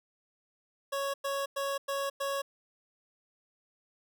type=tone bursts; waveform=25% pulse; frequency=554.4 Hz; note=C#5; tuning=in tune; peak=-27 dBFS; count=5; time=0.92-2.42 s; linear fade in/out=10 ms; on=220 ms; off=100 ms; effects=none